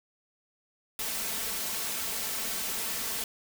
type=noise with comb filter; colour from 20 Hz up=white; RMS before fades=-33 dBFS; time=0.99-3.24 s; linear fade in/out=2 ms; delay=4.5 ms; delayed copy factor=+0.55; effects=none